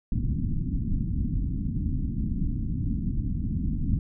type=low-pass noise; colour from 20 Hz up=pink; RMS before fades=-27 dBFS; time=0.12-3.99 s; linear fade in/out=2 ms; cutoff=270 Hz; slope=48 dB/octave; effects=none